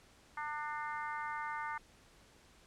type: harmonic tone with a mistuned harmonic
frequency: 300 Hz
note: D4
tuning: 37 cents sharp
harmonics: 3 / 4 / 5 / 6 / 7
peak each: -41 / -43 / -45 / -47 / -48 dBFS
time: 0.37-1.78 s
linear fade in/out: 5 ms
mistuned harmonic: 5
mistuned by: -21 cents
effects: pink hiss -63 dBFS RMS until 2.66 s + low-pass 9000 Hz 12 dB/octave